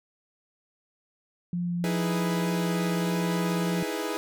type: tone with vibrato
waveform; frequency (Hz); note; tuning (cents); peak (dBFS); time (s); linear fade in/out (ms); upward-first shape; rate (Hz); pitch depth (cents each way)
sine; 174.61; F3; 0; -26; 1.53-3.83; 2; sine; 3.3; 8
type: chord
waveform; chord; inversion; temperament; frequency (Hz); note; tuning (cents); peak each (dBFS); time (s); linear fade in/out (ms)
sawtooth; E major seventh; third; equal; 311.1 / 329.6 / 415.3 / 493.9; D#4 / E4 / G#4 / B4; 0 / 0 / 0 / 0; -31 / -31 / -29 / -31; 1.84-4.17; 0
effects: none

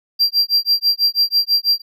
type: tone with tremolo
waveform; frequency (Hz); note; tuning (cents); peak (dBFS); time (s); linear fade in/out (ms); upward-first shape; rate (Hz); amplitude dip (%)
triangle; 4736; D8; +14; -9; 0.19-1.82; 20; sine; 6.1; 100
effects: none

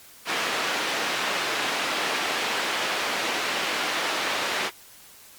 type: band-pass noise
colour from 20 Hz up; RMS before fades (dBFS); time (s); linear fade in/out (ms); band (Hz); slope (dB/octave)
white; -27; 0.25-4.71; 50; 290 to 2900; 12
effects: white hiss -49 dBFS RMS until 5.38 s + Opus 48 kbps

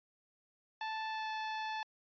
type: tone with pitch glide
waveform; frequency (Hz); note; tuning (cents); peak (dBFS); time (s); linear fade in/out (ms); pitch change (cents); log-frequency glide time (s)
sawtooth; 878 to 871.9; A5 to A5; -4 to -16; -33; 0.81-1.83; 2; -12; 1.09-1.29
effects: resampled to 11025 Hz

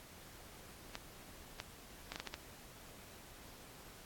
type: clicks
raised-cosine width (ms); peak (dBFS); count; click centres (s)
0.2; -24; 7; 0.954 / 1.601 / 2.12 / 2.159 / 2.2 / 2.273 / 2.341
effects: pink hiss -56 dBFS RMS until 4.05 s + AAC 64 kbps

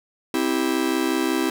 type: chord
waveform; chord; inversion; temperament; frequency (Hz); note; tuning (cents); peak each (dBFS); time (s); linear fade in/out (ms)
45% pulse; C major; none; just; 261.6 / 327 / 392.4; C4 / E4 / G4; 0 / -14 / +2; -25 / -23 / -27; 0.34-1.5; 2
effects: none

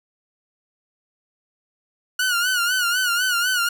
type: tone with vibrato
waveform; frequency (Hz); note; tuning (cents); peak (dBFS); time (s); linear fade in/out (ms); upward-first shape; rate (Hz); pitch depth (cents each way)
sawtooth; 1452; F#6; -33; -15; 2.19-3.69; 5; sine; 4; 85
effects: none

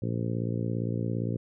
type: harmonic tone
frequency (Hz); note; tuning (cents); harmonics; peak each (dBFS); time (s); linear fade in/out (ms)
57.5; A#1; -23; 2 / 3 / 4 / 5 / 6 / 7 / 8 / 9; -30 / -34 / -36 / -38 / -40 / -41 / -42 / -43; 0.02-1.37; 5
effects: none

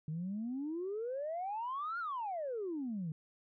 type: exponential two-way sweep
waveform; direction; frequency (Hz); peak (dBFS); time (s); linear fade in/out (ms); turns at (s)
sine; up then down; 150 to 1440 to 150; -35; 0.08-3.12; 2; 1.99
effects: tanh soft clip ceiling -32 dBFS

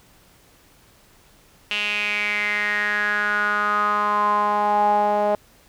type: tone with band-pass filter sweep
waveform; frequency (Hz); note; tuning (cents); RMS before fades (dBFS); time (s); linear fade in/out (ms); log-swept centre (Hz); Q
sawtooth; 207.7; G#3; 0; -21; 1.71-5.35; 2; 2800 to 690; 6.9
effects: pink hiss -54 dBFS RMS until 5.68 s

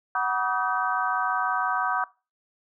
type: tone cluster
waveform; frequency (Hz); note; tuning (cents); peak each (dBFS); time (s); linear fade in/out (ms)
sine; 743 / 969 / 1148 / 1254 / 1539; F#5 / B5 / D6 / D#6 / G6; +7 / -33 / -40 / +13 / -32; -29; 0.15-2.04; 2
effects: noise-tail reverb RT60 0.3 s tail -22 dB re dry

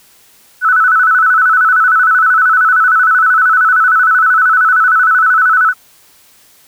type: tone with vibrato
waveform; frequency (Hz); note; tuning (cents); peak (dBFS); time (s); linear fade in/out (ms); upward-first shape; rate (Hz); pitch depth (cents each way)
sine; 1396.9; F6; 0; -6; 0.61-5.74; 50; square; 13; 110
effects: white hiss -46 dBFS RMS until 6.67 s

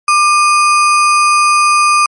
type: tone with sample-and-hold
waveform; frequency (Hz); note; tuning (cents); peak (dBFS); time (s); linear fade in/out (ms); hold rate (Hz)
sine; 1191; D6; +24; -6; 0.08-2.06; 2; 3675
effects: MP3 48 kbps

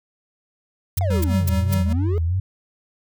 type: noise bursts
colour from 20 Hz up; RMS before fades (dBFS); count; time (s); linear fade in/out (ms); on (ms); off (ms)
blue; -27; 4; 0.97-1.744; 5; 21; 230
type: tone with vibrato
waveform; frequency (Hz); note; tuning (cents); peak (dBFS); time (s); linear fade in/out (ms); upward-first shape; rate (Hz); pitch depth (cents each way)
sine; 88; F2; +14; -18; 0.97-2.4; 5; sine; 3; 130
type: exponential two-way sweep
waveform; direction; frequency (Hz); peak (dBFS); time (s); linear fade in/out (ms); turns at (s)
triangle; down then up; 743 to 94.3 to 438; -23; 1.01-2.18; 0; 1.56
type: tone with tremolo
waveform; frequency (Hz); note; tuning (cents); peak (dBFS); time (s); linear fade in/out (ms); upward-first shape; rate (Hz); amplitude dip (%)
square; 190.9; G3; -46; -22; 1.1-1.93; 5; sine; 4.9; 80
effects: none

